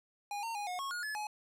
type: tone with pitch steps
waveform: square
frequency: 818 / 914 / 823 / 724 / 1096 / 1439 / 1716 / 844 Hz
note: G#5 / A#5 / G#5 / F#5 / C#6 / F#6 / A6 / G#5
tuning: -26 / -34 / -16 / -38 / -20 / -49 / -44 / +28 cents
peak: -37 dBFS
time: 0.31-1.27 s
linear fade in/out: 2 ms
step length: 120 ms
effects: low-pass 12000 Hz 12 dB/octave